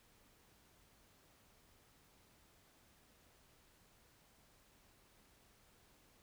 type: silence
effects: pink hiss -69 dBFS RMS until 6.22 s